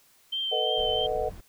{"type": "tone with vibrato", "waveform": "sine", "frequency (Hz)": 3117, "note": "G7", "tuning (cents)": -11, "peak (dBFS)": -27, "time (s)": [0.32, 1.07], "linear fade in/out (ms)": 10, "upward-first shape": "triangle", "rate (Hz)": 3, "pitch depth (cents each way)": 29}
{"type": "chord", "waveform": "sine", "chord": "B dominant seventh", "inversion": "third", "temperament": "just", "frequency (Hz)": [444.5, 493.9, 617.4, 740.8], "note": ["A4", "B4", "D#5", "F#5"], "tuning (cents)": [18, 0, -14, 2], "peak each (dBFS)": -31, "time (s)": [0.51, 1.3], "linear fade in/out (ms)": 20}
{"type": "noise", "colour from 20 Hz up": "brown", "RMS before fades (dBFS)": -41, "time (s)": [0.77, 1.41], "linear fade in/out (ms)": 10}
{"effects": ["white hiss -61 dBFS RMS until 1.48 s"]}